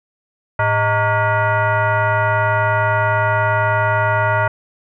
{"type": "tone with frequency modulation", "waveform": "sine", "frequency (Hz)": 405.1, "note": "G#4", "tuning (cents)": -43, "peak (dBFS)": -13, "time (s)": [0.59, 4.48], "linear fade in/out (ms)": 5, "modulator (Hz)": 514, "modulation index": 2.6, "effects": []}